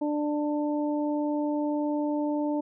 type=harmonic tone; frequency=296.4 Hz; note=D4; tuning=16 cents sharp; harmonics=1 / 2 / 3; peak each=-26 / -32 / -36 dBFS; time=0.01-2.61 s; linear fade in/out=10 ms; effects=none